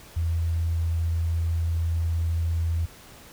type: tone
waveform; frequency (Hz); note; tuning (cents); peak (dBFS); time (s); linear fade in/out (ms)
sine; 83; E2; +12; -22; 0.16-2.86; 10
effects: pink hiss -48 dBFS RMS until 3.32 s